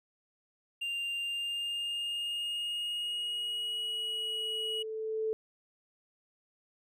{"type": "tone with pitch glide", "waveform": "triangle", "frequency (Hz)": [2792, 2909], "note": ["F7", "F#7"], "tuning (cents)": [-1, -30], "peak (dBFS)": -31, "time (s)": [0.81, 4.83], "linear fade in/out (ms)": 10, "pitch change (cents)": 71, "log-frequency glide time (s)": [1.18, 3.8]}
{"type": "tone with exponential growth", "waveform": "sine", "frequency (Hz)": 438.9, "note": "A4", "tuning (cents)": -4, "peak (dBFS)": -28, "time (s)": [3.03, 5.33], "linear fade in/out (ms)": 0, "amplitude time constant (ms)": 500}
{"effects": []}